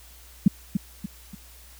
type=tone with echo; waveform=sine; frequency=195.6 Hz; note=G3; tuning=4 cents flat; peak=-10 dBFS; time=0.46-0.48 s; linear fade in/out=5 ms; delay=290 ms; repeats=3; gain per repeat=-8 dB; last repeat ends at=1.35 s; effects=added 60 Hz sine -49 dBFS peak until 1.79 s + white hiss -51 dBFS RMS until 1.79 s